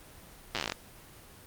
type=slowing click train; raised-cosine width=0.2 ms; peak=-13 dBFS; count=13; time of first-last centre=0.55-0.721 s; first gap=8 ms; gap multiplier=1.1; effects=pink hiss -52 dBFS RMS until 1.46 s + Opus 24 kbps